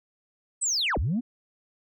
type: linear two-way sweep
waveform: sine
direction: down then up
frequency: 8410 to 45.32 to 259.5 Hz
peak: -22 dBFS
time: 0.61-1.21 s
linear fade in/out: 20 ms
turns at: 0.98 s
effects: tanh soft clip ceiling -20 dBFS